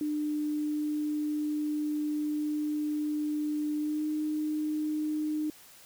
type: tone with pitch glide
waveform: sine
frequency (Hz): 300.1 to 305.2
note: D4 to D#4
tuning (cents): +38 to -33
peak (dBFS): -28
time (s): 0.01-5.5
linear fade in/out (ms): 2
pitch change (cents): +29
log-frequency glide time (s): 3.78-4.04
effects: white hiss -54 dBFS RMS until 5.85 s